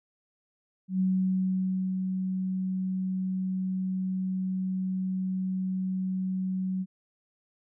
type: tone with ADSR envelope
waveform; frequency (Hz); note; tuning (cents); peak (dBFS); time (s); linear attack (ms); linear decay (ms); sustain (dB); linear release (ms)
sine; 187.2; F#3; +20; -22; 0.88-6.86; 120; 950; -5; 47
effects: none

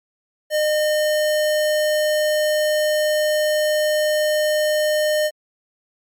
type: tone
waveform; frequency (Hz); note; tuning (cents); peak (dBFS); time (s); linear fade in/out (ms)
square; 609; D#5; -37; -17; 0.5-5.31; 50
effects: MP3 64 kbps

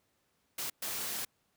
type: noise bursts at uneven times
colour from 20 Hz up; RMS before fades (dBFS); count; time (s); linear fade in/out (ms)
white; -37; 2; 0.58-0.7 / 0.82-1.25; 5
effects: pink hiss -75 dBFS RMS until 1.56 s + high-pass 80 Hz 12 dB/octave

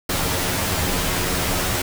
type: noise with comb filter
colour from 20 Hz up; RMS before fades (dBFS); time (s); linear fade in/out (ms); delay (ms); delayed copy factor
pink; -22; 0.09-1.82; 5; 11; +1
effects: none

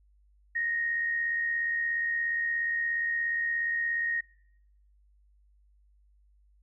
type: tone with amplitude modulation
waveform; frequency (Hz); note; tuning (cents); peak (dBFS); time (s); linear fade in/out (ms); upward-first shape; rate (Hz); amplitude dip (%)
sine; 1864.7; A#6; 0; -25; 0.55-4.21; 10; sine; 77; 40
effects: noise-tail reverb RT60 0.8 s tail -24 dB re dry + added 50 Hz sine -60 dBFS peak until 6.62 s

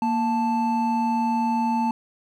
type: tone pair together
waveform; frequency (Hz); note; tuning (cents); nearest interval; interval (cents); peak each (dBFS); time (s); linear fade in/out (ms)
triangle; 233.1 / 880; A#3 / A5; 0 / 0; octave + major seventh; 2300; -21; 0.02-1.91; 2
effects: none

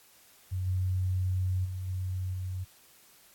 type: tone with level steps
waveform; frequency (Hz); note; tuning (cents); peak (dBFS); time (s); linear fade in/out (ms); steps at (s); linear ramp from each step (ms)
sine; 92.5; F#2; 0; -29 / -26 / -33 / -30 / -32; 0.51-2.65; 20; 0.66 / 1.64 / 1.87 / 2.33; 20
effects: white hiss -59 dBFS RMS until 3.34 s + AAC 64 kbps

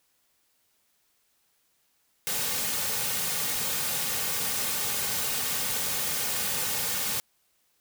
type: noise with comb filter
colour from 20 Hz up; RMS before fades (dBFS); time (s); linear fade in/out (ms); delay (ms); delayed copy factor
white; -29; 2.27-7.2; 0; 3; -0.55
effects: white hiss -70 dBFS RMS until 7.8 s

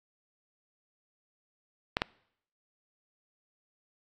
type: clicks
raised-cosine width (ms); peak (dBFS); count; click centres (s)
0.3; -10; 2; 1.969 / 2.019
effects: noise-tail reverb RT60 0.7 s tail -25 dB re dry + AAC 32 kbps

